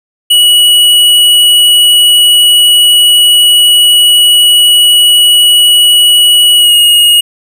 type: tone with pitch glide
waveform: square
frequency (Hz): 2928 to 2876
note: F#7 to F#7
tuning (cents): -19 to -50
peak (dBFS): -3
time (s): 0.3-7.21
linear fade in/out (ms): 10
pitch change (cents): -31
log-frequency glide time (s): 6.57-6.74
effects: none